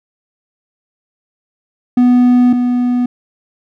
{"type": "tone pair in turn", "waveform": "triangle", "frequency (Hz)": [246.9, 246], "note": ["B3", "B3"], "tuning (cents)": [0, -7], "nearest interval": "unison", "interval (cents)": 7, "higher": "first", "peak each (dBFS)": [-4, -9], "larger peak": "first", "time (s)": [[1.97, 2.53], [2.53, 3.06]], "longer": "first", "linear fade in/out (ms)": 5, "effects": []}